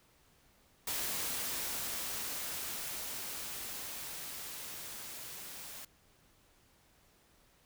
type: noise with level ramp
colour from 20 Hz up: white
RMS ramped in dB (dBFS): -36 to -47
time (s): 0.87-5.85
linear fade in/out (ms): 5
effects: pink hiss -67 dBFS RMS until 7.65 s